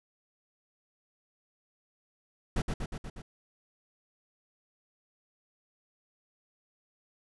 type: noise with echo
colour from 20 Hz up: brown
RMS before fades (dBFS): -28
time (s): 2.56-2.62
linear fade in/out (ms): 5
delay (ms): 120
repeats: 5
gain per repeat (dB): -3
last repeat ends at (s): 3.22
effects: resampled to 24000 Hz